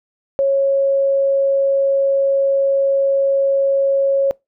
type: tone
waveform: sine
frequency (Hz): 549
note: C#5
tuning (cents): -17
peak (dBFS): -12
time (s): 0.39-4.31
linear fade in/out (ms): 0
effects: noise-tail reverb RT60 0.2 s tail -24 dB re dry